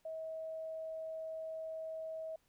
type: tone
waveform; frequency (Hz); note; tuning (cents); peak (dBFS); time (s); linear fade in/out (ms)
sine; 641; E5; -49; -40; 0.05-2.36; 5
effects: pink hiss -75 dBFS RMS until 2.48 s